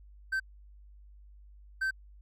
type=tone bursts at uneven times; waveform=triangle; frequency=1549 Hz; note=G6; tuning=21 cents flat; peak=-26 dBFS; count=2; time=0.32-0.4 / 1.81-1.91 s; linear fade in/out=10 ms; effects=added 50 Hz sine -51 dBFS peak until 2.21 s